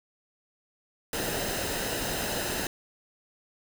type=noise with comb filter; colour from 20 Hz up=pink; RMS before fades=-31 dBFS; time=1.13-2.67 s; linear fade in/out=2 ms; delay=0.88 ms; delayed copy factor=-0.55; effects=none